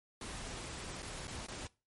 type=noise with dropouts; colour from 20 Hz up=pink; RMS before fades=-44 dBFS; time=0.21-1.67 s; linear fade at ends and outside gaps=2 ms; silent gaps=1.021-1.027 / 1.271-1.278 / 1.465-1.484 s; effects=noise-tail reverb RT60 0.3 s tail -21 dB re dry + MP3 48 kbps